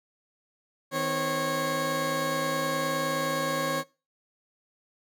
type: tone cluster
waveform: 20% pulse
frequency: 159 / 258.7 / 547 Hz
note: D#3 / C4 / C#5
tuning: +38 / -19 / -23 cents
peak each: -30 / -29 / -23 dBFS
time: 0.91-3.84 s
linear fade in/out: 50 ms
effects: noise-tail reverb RT60 0.3 s tail -21 dB re dry